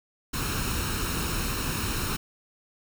pink noise with comb filter, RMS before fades -29 dBFS, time 0.33-2.17 s, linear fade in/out 10 ms, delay 0.74 ms, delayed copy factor +0.6, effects none

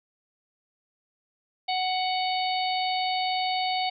harmonic tone, 743 Hz, F#5, 7 cents sharp, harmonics 1 / 3 / 4 / 5 / 6, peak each -26 / -34 / -35 / -35 / -34 dBFS, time 1.68-3.9 s, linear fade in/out 10 ms, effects none

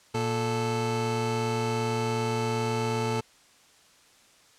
25% pulse tone pair together, 117.35 / 440 Hz, A#2 / A4, +12 / 0 cents, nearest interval octave + major seventh, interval 2288 cents, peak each -25 dBFS, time 0.14-3.21 s, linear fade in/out 10 ms, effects white hiss -58 dBFS RMS until 4.58 s + low-pass 8000 Hz 12 dB/octave

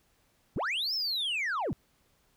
sine linear two-way sweep, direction up then down, 61.74 to 5420 to 83.6 Hz, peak -26 dBFS, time 0.56-1.73 s, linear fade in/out 0 ms, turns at 0.94 s, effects tanh soft clip ceiling -28 dBFS + pink hiss -69 dBFS RMS until 2.36 s

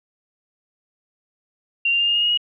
sine tone with pitch steps, 2766 / 2787 / 2808 / 2829 / 2850 / 2872 / 2893 Hz, F7 / F7 / F7 / F7 / F7 / F7 / F#7, -17 / -4 / +9 / +22 / +34 / +48 / -40 cents, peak -16 dBFS, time 1.85-2.375 s, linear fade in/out 5 ms, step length 75 ms, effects none

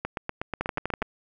two click trains, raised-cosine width 0.5 ms, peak -14 / -12 dBFS, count 9 / 6, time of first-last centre 0.05-1.024 / 0.61-1.02 s, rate 8.21 / 12.2 Hz, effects none

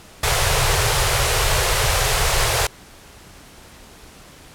pink band-stop noise, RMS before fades -18 dBFS, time 0.23-2.67 s, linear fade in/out 5 ms, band 140 to 400 Hz, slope 48 dB/octave, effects pink hiss -44 dBFS RMS until 4.54 s + low-pass 12000 Hz 12 dB/octave

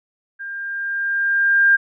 sine tone with level ramp, 1600 Hz, G6, 35 cents sharp, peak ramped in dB -28 to -9 dBFS, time 0.39-1.77 s, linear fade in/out 20 ms, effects none

